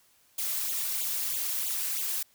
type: noise with flanger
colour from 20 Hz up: blue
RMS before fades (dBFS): -31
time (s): 0.38-2.23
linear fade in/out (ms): 5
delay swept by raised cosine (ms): 0.27 to 3.37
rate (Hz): 3.1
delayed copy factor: +0.85
effects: white hiss -64 dBFS RMS until 2.34 s